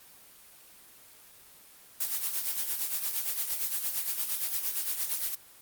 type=noise with tremolo; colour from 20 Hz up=blue; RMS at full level=-29 dBFS; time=2-5.35 s; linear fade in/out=5 ms; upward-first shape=sine; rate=8.7 Hz; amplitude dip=60%; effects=white hiss -54 dBFS RMS until 5.61 s + Opus 24 kbps